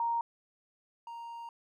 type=tone pair in turn; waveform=sine / triangle; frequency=932.3 / 932.3 Hz; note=A#5 / A#5; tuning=0 / 0 cents; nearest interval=unison; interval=0 cents; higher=neither; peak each=-28 / -39 dBFS; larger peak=first; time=0-0.21 / 1.07-1.49 s; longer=second; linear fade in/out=2 ms; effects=none